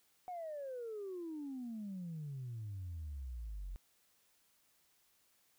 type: exponential sweep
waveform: sine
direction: down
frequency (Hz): 740 to 42.99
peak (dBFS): -40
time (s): 0.28-3.76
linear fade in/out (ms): 0
effects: tanh soft clip ceiling -38 dBFS + white hiss -73 dBFS RMS until 5.58 s